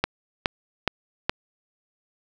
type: click train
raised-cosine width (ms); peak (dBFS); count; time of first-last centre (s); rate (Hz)
0.3; -4; 4; 0.04-1.295; 2.39
effects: none